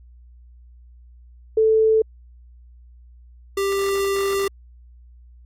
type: tone pair in turn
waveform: sine / square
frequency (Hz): 440 / 394.4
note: A4 / G4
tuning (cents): 0 / +11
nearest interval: major second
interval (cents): 189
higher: first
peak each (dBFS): -13 / -20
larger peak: first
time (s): 1.57-2.02 / 3.57-4.48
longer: second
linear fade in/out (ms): 5
effects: added 60 Hz sine -44 dBFS peak until 5.45 s + AAC 48 kbps